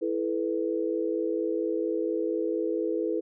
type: chord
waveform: sine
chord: E suspended fourth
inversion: none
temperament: equal with one note detuned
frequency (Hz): 329.6 / 433.9 / 493.9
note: E4 / A4 / B4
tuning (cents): 0 / -24 / 0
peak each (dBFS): -29 / -30 / -31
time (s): 0.01-3.21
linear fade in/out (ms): 20
effects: none